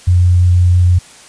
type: tone with vibrato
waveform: sine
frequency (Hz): 89.1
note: F2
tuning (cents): +35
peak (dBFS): -6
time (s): 0.07-0.99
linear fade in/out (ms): 10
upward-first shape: triangle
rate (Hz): 6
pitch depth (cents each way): 9
effects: white hiss -39 dBFS RMS until 1.28 s + resampled to 22050 Hz